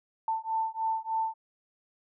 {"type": "beating tone pair", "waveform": "sine", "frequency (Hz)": [889, 892.3], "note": ["A5", "A5"], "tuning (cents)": [18, 24], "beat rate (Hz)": 3.3, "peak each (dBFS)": -31, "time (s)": [0.28, 1.34], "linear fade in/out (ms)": 2, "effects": []}